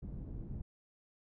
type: low-pass noise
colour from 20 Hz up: pink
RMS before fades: -43 dBFS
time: 0.02-0.62 s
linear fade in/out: 10 ms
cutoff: 210 Hz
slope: 12 dB/octave
effects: none